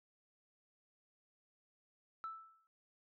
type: tone with exponential decay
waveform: sine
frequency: 1318.5 Hz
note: E6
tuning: in tune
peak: -38 dBFS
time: 2.24-2.67 s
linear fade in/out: 0 ms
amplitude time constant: 93 ms
effects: noise-tail reverb RT60 0.3 s tail -21 dB re dry + tanh soft clip ceiling -36 dBFS